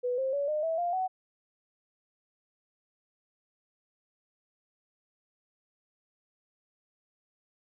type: tone with pitch steps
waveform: sine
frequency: 493.9 / 529.3 / 567.3 / 608.1 / 651.7 / 698.5 / 748.6 Hz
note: B4 / C5 / C#5 / D#5 / E5 / F5 / F#5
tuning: 0 / +20 / +40 / -40 / -20 / 0 / +20 cents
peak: -27 dBFS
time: 0.03-1.08 s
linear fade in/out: 20 ms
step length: 150 ms
effects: none